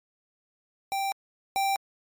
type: tone pair in turn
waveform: square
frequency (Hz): 784 / 784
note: G5 / G5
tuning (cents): 0 / 0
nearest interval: unison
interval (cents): 0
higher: neither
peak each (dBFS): -27 / -24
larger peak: second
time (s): 0.92-1.12 / 1.56-1.76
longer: neither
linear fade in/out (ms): 0
effects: MP3 96 kbps